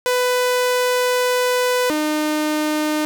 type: tone pair in turn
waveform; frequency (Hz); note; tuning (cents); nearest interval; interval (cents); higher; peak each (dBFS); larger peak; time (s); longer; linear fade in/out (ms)
sawtooth; 498 / 304.7; B4 / D#4; +14 / -36; major sixth; 850; first; -12 / -14; first; 0.06-1.9 / 1.9-3.05; first; 0
effects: none